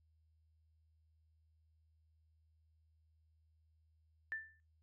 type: tone with exponential decay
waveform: sine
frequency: 1772 Hz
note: A6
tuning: 12 cents sharp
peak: -36 dBFS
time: 4.32-4.6 s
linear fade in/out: 0 ms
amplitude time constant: 59 ms
effects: noise-tail reverb RT60 0.2 s tail -18 dB re dry + added 79 Hz sine -70 dBFS peak until 4.82 s

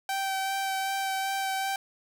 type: tone with vibrato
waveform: sawtooth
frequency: 775 Hz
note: G5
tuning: 20 cents flat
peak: -24 dBFS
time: 0.09-1.76 s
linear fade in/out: 2 ms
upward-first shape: sine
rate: 2.6 Hz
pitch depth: 13 cents each way
effects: 11-bit

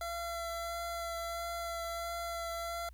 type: tone with vibrato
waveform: 25% pulse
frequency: 678 Hz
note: E5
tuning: 49 cents sharp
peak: -33 dBFS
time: 0.01-2.89 s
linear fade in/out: 2 ms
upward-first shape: sine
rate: 1.5 Hz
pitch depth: 12 cents each way
effects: added 60 Hz sine -50 dBFS peak until 2.93 s + white hiss -74 dBFS RMS until 2.93 s

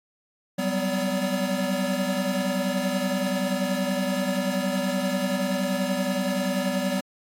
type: tone cluster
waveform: square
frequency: 186.4 / 196.9 / 250.5 / 571 Hz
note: F#3 / G3 / B3 / D5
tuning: +13 / +8 / +25 / -49 cents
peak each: -30 dBFS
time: 0.58-7.01 s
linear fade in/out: 10 ms
effects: AAC 48 kbps

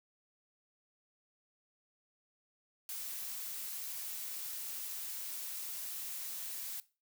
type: noise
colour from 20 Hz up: blue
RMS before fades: -42 dBFS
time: 2.89-6.8 s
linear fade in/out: 0 ms
effects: noise-tail reverb RT60 0.3 s tail -18 dB re dry

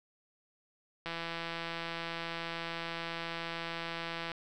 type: click train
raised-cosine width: 0.3 ms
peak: -22 dBFS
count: 545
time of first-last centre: 1.06-4.317 s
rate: 167 Hz
effects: none

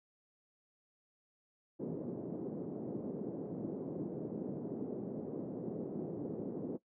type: band-pass noise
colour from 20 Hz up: white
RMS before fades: -41 dBFS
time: 1.79-6.78 s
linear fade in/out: 20 ms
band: 150 to 420 Hz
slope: 24 dB/octave
effects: noise-tail reverb RT60 0.1 s tail -18 dB re dry

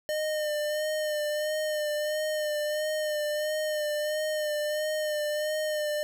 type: tone with vibrato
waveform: square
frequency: 607 Hz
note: D#5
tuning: 43 cents flat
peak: -28 dBFS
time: 0.09-6.03 s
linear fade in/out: 0 ms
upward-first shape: sine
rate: 1.5 Hz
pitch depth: 29 cents each way
effects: none

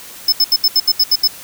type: tone bursts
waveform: square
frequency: 5220 Hz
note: E8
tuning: 18 cents flat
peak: -9 dBFS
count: 9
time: 0.28-1.276 s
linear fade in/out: 5 ms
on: 44 ms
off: 75 ms
effects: white hiss -35 dBFS RMS until 1.43 s

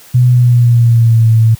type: tone with pitch glide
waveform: sine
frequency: 124.2 to 112.58 Hz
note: B2 to A2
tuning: +10 to +40 cents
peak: -4 dBFS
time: 0.14-1.55 s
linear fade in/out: 10 ms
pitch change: -170 cents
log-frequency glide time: 0.29-1.28 s
effects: white hiss -39 dBFS RMS until 1.59 s + high-pass 60 Hz 12 dB/octave

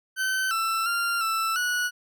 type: tone with pitch steps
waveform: 40% pulse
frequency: 1532 / 1334 / 1389 / 1328 / 1467 Hz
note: G6 / E6 / F6 / E6 / F#6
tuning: -40 / +20 / -10 / +12 / -15 cents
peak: -23 dBFS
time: 0.16-1.91 s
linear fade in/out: 50 ms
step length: 350 ms
effects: none

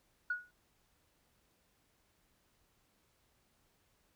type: tone with exponential decay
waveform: sine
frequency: 1458 Hz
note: F#6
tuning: 26 cents flat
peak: -29 dBFS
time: 0.3-0.51 s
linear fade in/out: 5 ms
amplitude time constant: 44 ms
effects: tanh soft clip ceiling -25 dBFS + pink hiss -74 dBFS RMS until 4.15 s

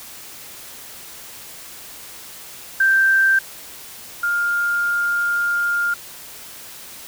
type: tone pair in turn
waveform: sine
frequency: 1568 / 1406.6 Hz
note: G6 / F6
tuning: 0 / +12 cents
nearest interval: major second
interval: 188 cents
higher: first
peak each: -12 / -17 dBFS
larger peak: first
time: 2.8-3.39 / 4.23-5.94 s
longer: second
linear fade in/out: 5 ms
effects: white hiss -38 dBFS RMS until 7.07 s

